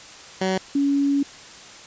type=tone pair in turn; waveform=15% pulse / sine; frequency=188.5 / 281.1 Hz; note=F#3 / C#4; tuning=+32 / +24 cents; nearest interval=perfect fifth; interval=692 cents; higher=second; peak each=-14 / -17 dBFS; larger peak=first; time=0.41-0.58 / 0.75-1.23 s; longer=second; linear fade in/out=5 ms; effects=white hiss -42 dBFS RMS until 1.86 s + resampled to 16000 Hz